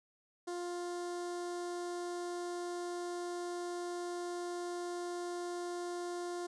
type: tone with notch filter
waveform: sawtooth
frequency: 351.3 Hz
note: F4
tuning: 10 cents sharp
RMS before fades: -40 dBFS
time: 0.47-6.47 s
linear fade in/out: 10 ms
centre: 2500 Hz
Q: 0.82
effects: resampled to 22050 Hz